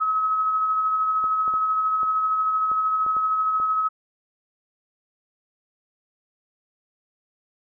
sine tone with tremolo, 1281 Hz, E6, 50 cents flat, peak -18 dBFS, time 0-3.89 s, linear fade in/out 20 ms, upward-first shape sine, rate 13 Hz, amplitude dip 30%
clicks, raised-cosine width 1 ms, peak -25 dBFS, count 8, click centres 1.241 / 1.479 / 1.539 / 2.032 / 2.716 / 3.064 / 3.167 / 3.6 s
effects none

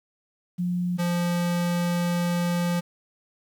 sine / square tone pair in turn, 177.7 / 174.14 Hz, F3 / F3, +30 / -5 cents, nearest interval unison, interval 35 cents, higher first, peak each -23 dBFS, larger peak neither, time 0.58-0.98 / 0.98-2.81 s, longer second, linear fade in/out 20 ms, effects 9-bit

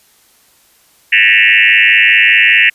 sine tone with frequency modulation, 2285 Hz, D7, 48 cents flat, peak -5 dBFS, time 1.12-2.7 s, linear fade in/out 10 ms, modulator 105 Hz, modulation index 5.1, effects white hiss -50 dBFS RMS until 2.74 s + resampled to 32000 Hz

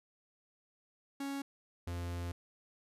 45% pulse tone pair in turn, 277.2 / 86.86 Hz, C#4 / F2, 0 / -9 cents, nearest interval octave + minor sixth, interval 2009 cents, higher first, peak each -37 / -37 dBFS, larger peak neither, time 1.2-1.42 / 1.87-2.32 s, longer second, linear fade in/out 5 ms, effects resampled to 32000 Hz

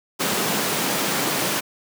pink high-pass noise, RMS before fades -23 dBFS, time 0.19-1.61 s, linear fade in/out 20 ms, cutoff 170 Hz, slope 24 dB/octave, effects none

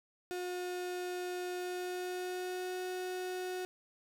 35% pulse tone with pitch glide, 360 to 366.5 Hz, F#4 to F#4, -47 to -16 cents, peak -35 dBFS, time 0.31-3.65 s, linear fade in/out 0 ms, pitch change +31 cents, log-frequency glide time 1.58-2.79 s, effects none

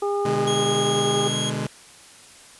harmonic tone, 405 Hz, G#4, 43 cents flat, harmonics 1 / 2 / 3, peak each -22 / -28 / -32 dBFS, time 0.02-1.28 s, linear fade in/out 5 ms
sawtooth chord, G# diminished, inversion first, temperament just, 124.59 / 149.51 / 207.7 Hz, B2 / D3 / G#3, +16 / +31 / 0 cents, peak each -25 dBFS, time 0.25-1.67 s, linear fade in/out 5 ms
sawtooth tone, 3277 Hz, G#7, 24 cents flat, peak -22 dBFS, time 0.47-1.5 s, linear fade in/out 5 ms
effects white hiss -47 dBFS RMS until 2.59 s + resampled to 24000 Hz

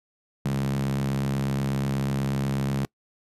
sawtooth tone with high-pass filter, 68.2 Hz, C#2, 28 cents flat, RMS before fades -26 dBFS, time 0.45-2.85 s, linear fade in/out 0 ms, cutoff 160 Hz, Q 8.5, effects noise-tail reverb RT60 0.1 s tail -25 dB re dry + resampled to 32000 Hz

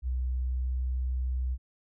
sine tone with pitch glide, 63 to 63.36 Hz, B1 to B1, +35 to +45 cents, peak -27 dBFS, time 0.02-1.58 s, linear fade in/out 50 ms, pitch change +10 cents, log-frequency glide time 0.4-0.77 s, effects none

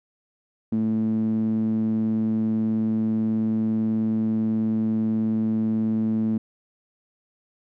sawtooth tone with band-pass filter, 110.2 Hz, A2, 3 cents sharp, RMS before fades -23 dBFS, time 0.72-6.38 s, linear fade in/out 5 ms, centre 240 Hz, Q 8.4, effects none

